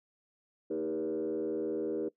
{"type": "tone with frequency modulation", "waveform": "sine", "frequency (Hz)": 397.1, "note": "G4", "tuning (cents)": 22, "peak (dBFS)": -30, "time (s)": [0.7, 2.09], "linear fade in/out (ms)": 10, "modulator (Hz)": 80.1, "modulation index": 1.4, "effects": ["noise-tail reverb RT60 0.1 s tail -19 dB re dry", "tanh soft clip ceiling -26 dBFS"]}